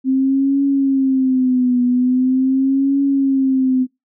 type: tone with vibrato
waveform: sine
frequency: 261.6 Hz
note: C4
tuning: in tune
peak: -12 dBFS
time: 0.04-3.87 s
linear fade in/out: 50 ms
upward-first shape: triangle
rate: 0.42 Hz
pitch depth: 110 cents each way
effects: noise-tail reverb RT60 0.2 s tail -22 dB re dry